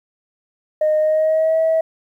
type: tone with pitch glide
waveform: sine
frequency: 616 to 645.5 Hz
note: D#5 to E5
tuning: -17 to -37 cents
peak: -12 dBFS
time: 0.81-1.81 s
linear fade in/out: 5 ms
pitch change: +80 cents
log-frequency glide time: 0.98-1.59 s
effects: tanh soft clip ceiling -10 dBFS + 9-bit